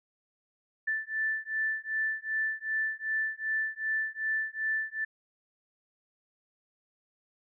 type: beating tone pair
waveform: sine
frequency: 1760 / 1762.6 Hz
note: A6 / A6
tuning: 0 / +3 cents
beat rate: 2.6 Hz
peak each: -32 / -32 dBFS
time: 0.87-5.05 s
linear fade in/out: 10 ms
effects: none